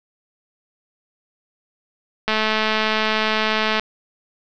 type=click train; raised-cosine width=0.3 ms; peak=-4 dBFS; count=330; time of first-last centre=2.28-3.796 s; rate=217 Hz; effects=resampled to 16000 Hz + 7-bit